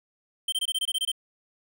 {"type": "tone bursts", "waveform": "square", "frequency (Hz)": 3127, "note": "G7", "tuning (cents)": -5, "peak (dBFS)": -25, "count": 10, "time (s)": [0.48, 1.117], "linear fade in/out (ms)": 5, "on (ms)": 43, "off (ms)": 23, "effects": []}